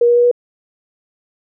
sine tone with pitch steps, 475.6 / 478.9 / 482.2 / 485.6 Hz, A#4 / A#4 / B4 / B4, +35 / +47 / -41 / -29 cents, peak -8 dBFS, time 0.01-0.314 s, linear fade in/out 5 ms, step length 76 ms, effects none

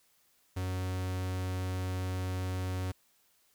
45% pulse tone, 92.5 Hz, F#2, in tune, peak -32 dBFS, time 0.56-2.92 s, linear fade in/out 10 ms, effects white hiss -69 dBFS RMS until 3.54 s

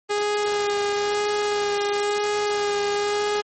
sawtooth tone with vibrato, 411.9 Hz, G#4, 14 cents flat, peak -17 dBFS, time 0.09-3.42 s, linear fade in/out 20 ms, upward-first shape sine, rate 1 Hz, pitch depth 15 cents each way, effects MP3 32 kbps

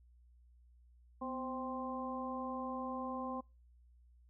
harmonic tone with a mistuned harmonic, 261.6 Hz, C4, in tune, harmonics 1 / 2 / 3 / 4, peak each -42 / -45 / -46 / -43 dBFS, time 1.21-3.41 s, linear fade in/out 10 ms, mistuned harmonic 1, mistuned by -67 cents, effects noise-tail reverb RT60 0.3 s tail -26 dB re dry + added 60 Hz sine -61 dBFS peak until 4.29 s

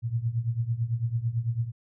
sine tone with tremolo, 116.54 Hz, A#2, in tune, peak -21 dBFS, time 0.02-1.72 s, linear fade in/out 50 ms, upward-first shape triangle, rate 9 Hz, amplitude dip 90%, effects none

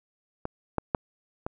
clicks, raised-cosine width 1 ms, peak -17 / -11 / -9 / -17 dBFS, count 4, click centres 0.454 / 0.783 / 0.948 / 1.465 s, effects none

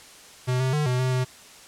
square tone with pitch steps, 126.6 / 130.3 / 150.1 / 125.9 / 128.8 / 127.7 Hz, B2 / C3 / D3 / B2 / C3 / C3, +43 / -7 / +38 / +34 / -27 / -42 cents, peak -22 dBFS, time 0.47-1.25 s, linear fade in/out 20 ms, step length 130 ms, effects white hiss -47 dBFS RMS until 1.67 s + low-pass 9000 Hz 12 dB/octave

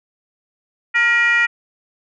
sine tone with frequency modulation, 1904 Hz, A#6, 36 cents sharp, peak -11 dBFS, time 0.94-1.47 s, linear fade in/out 20 ms, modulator 498 Hz, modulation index 0.94, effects tanh soft clip ceiling -8 dBFS

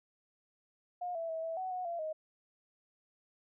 sine tone with pitch steps, 714 / 662 / 647 / 655 / 748 / 732 / 683 / 626 Hz, F5 / E5 / E5 / E5 / F#5 / F#5 / F5 / D#5, +38 / +7 / -32 / -11 / +19 / -19 / -39 / +10 cents, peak -35 dBFS, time 1.01-2.13 s, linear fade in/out 10 ms, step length 140 ms, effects none

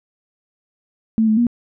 sine tone with pitch steps, 222 / 216.9 / 238.2 Hz, A3 / A3 / A#3, +16 / -25 / +38 cents, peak -12 dBFS, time 1.18-1.468 s, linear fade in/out 0 ms, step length 96 ms, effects none

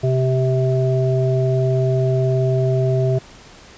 harmonic tone, 129.9 Hz, C3, 12 cents flat, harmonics 1 / 3 / 5, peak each -16 / -21 / -23 dBFS, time 0.03-3.19 s, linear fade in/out 10 ms, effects pink hiss -43 dBFS RMS until 3.77 s + resampled to 16000 Hz

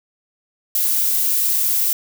violet noise, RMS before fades -18 dBFS, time 0.75-1.93 s, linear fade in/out 2 ms, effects none

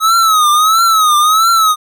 square tone with vibrato, 1275 Hz, D#6, 42 cents sharp, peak -8 dBFS, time 0-1.76 s, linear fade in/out 50 ms, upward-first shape triangle, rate 1.5 Hz, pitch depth 130 cents each way, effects none

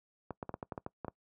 clicks, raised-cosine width 1 ms, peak -24 dBFS, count 10, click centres 0.307 / 0.428 / 0.493 / 0.541 / 0.628 / 0.722 / 0.778 / 0.864 / 1.047 / 1.082 s, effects noise-tail reverb RT60 0.1 s tail -23 dB re dry + high-pass 80 Hz 12 dB/octave

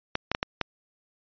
clicks, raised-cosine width 0.3 ms, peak -9 dBFS, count 5, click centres 0.154 / 0.316 / 0.349 / 0.429 / 0.613 s, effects resampled to 11025 Hz

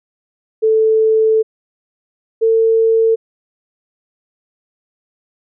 sine tone pair in turn, 440 / 450 Hz, A4 / A4, 0 / +39 cents, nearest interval unison, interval 39 cents, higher second, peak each -9 dBFS, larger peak neither, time 0.62-1.43 / 2.41-3.16 s, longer first, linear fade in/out 20 ms, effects none

